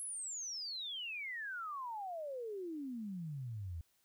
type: exponential sweep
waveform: sine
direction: down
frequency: 11000 to 78.6 Hz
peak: -40 dBFS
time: 0-3.81 s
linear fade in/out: 0 ms
effects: white hiss -75 dBFS RMS until 4.04 s